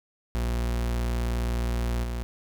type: tone with level steps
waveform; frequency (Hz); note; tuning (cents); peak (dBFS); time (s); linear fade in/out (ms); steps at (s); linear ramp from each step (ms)
40% pulse; 59; A#1; +22; -24 / -28; 0.35-2.23; 0; 2.03; 10
effects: none